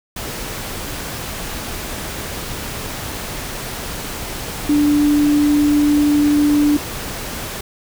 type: tone in noise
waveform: sine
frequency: 293.7 Hz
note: D4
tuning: in tune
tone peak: -11 dBFS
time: 4.69-6.77 s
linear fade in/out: 5 ms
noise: pink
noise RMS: -27 dBFS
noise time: 0.16-7.61 s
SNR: +13 dB
effects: none